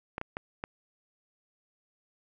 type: clicks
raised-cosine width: 0.5 ms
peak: -19 dBFS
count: 4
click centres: 0.181 / 0.214 / 0.369 / 0.639 s
effects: none